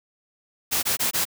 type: noise bursts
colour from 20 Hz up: white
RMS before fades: -23 dBFS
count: 4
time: 0.71-1.253 s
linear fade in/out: 20 ms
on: 120 ms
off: 21 ms
effects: none